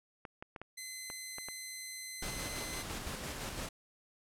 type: clicks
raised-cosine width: 0.5 ms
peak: -29 dBFS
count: 7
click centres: 0.252 / 0.425 / 0.562 / 0.616 / 1.101 / 1.384 / 1.486 s
type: tone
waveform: 10% pulse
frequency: 2047 Hz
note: C7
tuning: 38 cents flat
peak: -33 dBFS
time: 0.77-2.83 s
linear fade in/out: 10 ms
type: noise with tremolo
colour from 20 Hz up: pink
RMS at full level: -40 dBFS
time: 2.22-3.69 s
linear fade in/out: 5 ms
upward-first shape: square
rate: 5.9 Hz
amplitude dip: 30%
effects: low-pass 12000 Hz 12 dB/octave